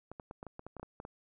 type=clicks; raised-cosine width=1 ms; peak=-30 dBFS; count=12; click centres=0.116 / 0.198 / 0.311 / 0.429 / 0.467 / 0.594 / 0.666 / 0.767 / 0.797 / 0.83 / 1.001 / 1.051 s; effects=none